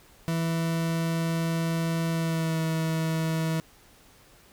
40% pulse tone with pitch glide, 164.81 to 161.14 Hz, E3 to E3, 0 to -39 cents, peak -24 dBFS, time 0.28-3.6 s, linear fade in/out 0 ms, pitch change -39 cents, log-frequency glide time 2.11-2.6 s, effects pink hiss -56 dBFS RMS until 4.52 s

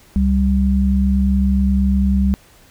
sine tone pair together, 68.38 / 196 Hz, C#2 / G3, -23 / 0 cents, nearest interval octave + tritone, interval 1823 cents, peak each -15 dBFS, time 0.16-2.34 s, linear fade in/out 0 ms, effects pink hiss -49 dBFS RMS until 2.7 s

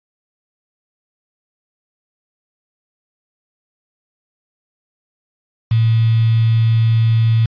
sine tone with quantisation, 113.2 Hz, A2, 50 cents sharp, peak -10 dBFS, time 5.71-7.46 s, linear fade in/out 5 ms, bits 5, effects resampled to 11025 Hz

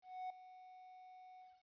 triangle tone with ADSR envelope, 740 Hz, F#5, in tune, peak -39 dBFS, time 0.02-1.63 s, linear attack 280 ms, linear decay 4 ms, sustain -15 dB, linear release 220 ms, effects resampled to 11025 Hz + 13-bit

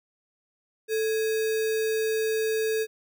sine tone with sample-and-hold, 440 Hz, A4, in tune, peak -23 dBFS, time 0.88-2.87 s, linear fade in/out 50 ms, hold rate 2100 Hz, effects none

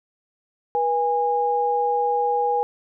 sine tone pair together, 484.3 / 820 Hz, B4 / G#5, -34 / -22 cents, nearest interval major sixth, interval 912 cents, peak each -23 / -20 dBFS, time 0.75-2.63 s, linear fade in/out 0 ms, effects none

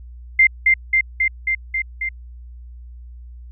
sine tone with echo, 2093 Hz, C7, in tune, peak -8 dBFS, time 0.39-0.47 s, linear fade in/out 5 ms, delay 270 ms, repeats 6, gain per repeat -2 dB, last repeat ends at 2.09 s, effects added 60 Hz sine -35 dBFS peak until 3.51 s

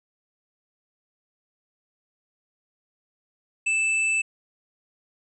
sine tone with hard clipping, 2637 Hz, E7, in tune, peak -22 dBFS, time 3.66-4.22 s, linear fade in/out 10 ms, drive 12 dB, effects resampled to 22050 Hz

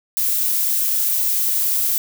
violet noise, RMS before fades -19 dBFS, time 0.17-1.98 s, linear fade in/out 0 ms, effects none

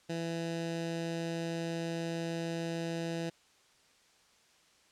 15% pulse tone with notch filter, 166.5 Hz, E3, 18 cents sharp, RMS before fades -36 dBFS, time 0.09-3.3 s, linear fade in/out 10 ms, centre 1200 Hz, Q 1.4, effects white hiss -65 dBFS RMS until 4.91 s + low-pass 7000 Hz 12 dB/octave

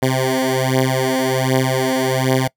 10% pulse beating tone pair, 130 / 131.3 Hz, C3 / C3, -11 / +6 cents, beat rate 1.3 Hz, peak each -10 dBFS, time 0.02-2.48 s, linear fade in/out 10 ms, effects noise-tail reverb RT60 0.1 s tail -24 dB re dry

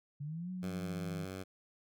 sine linear two-way sweep, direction up then down, 140 to 185 to 162.9 Hz, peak -38 dBFS, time 0.2-1.25 s, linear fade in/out 10 ms, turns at 0.51 s
10% pulse tone, 94.5 Hz, F#2, 37 cents sharp, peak -33 dBFS, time 0.62-1.44 s, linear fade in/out 20 ms
effects none

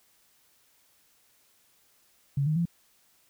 sine tone with pitch steps, 140 / 154.45 / 170.38 Hz, C#3 / D#3 / F3, +18 / -12 / -42 cents, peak -23 dBFS, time 2.37-2.655 s, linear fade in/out 5 ms, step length 95 ms, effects white hiss -65 dBFS RMS until 3.29 s

